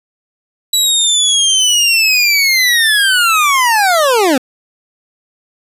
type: linear sweep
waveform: 25% pulse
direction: down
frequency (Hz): 3936 to 244.3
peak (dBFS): -5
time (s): 0.73-4.38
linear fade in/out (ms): 5
effects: resampled to 32000 Hz + 7-bit